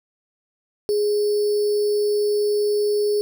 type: tone with sample-and-hold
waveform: sine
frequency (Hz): 415.3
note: G#4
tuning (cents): 0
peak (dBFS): -17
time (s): 0.89-3.21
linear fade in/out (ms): 0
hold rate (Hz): 4900
effects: none